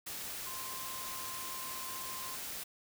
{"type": "tone in noise", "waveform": "sine", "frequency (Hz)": 1046.5, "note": "C6", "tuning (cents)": 0, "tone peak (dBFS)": -46, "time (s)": [0.46, 2.36], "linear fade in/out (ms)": 10, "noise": "white", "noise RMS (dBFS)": -42, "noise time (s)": [0.06, 2.64], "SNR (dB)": -7, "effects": []}